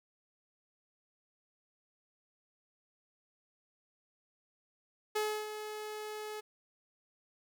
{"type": "tone with ADSR envelope", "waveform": "sawtooth", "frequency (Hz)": 426.1, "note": "G#4", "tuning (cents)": 44, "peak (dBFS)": -26, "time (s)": [5.15, 6.41], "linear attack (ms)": 11, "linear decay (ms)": 300, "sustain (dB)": -10, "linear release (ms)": 15, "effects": []}